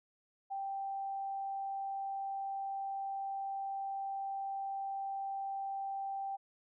sine tone, 784 Hz, G5, in tune, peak -36 dBFS, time 0.5-6.37 s, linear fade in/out 20 ms, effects none

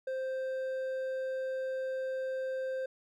sine tone with hard clipping, 523.3 Hz, C5, in tune, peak -34 dBFS, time 0.07-2.86 s, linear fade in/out 5 ms, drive 5 dB, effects none

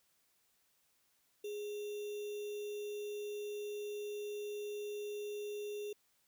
sine tone with sample-and-hold, 415 Hz, G#4, 1 cent flat, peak -39 dBFS, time 1.44-5.93 s, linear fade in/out 5 ms, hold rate 3150 Hz, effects white hiss -75 dBFS RMS until 6.27 s

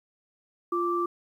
sine tone pair together, 348.1 / 1171 Hz, F4 / D6, -6 / -5 cents, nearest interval octave + major sixth, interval 2101 cents, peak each -27 dBFS, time 0.72-1.06 s, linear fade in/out 5 ms, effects 10-bit

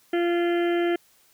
harmonic tone, 345.4 Hz, F4, 19 cents flat, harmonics 1 / 2 / 4 / 5 / 6 / 7 / 8 / 9, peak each -21 / -30 / -37 / -36 / -37 / -44 / -45 / -40 dBFS, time 0.13-0.96 s, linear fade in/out 5 ms, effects white hiss -60 dBFS RMS until 1.33 s

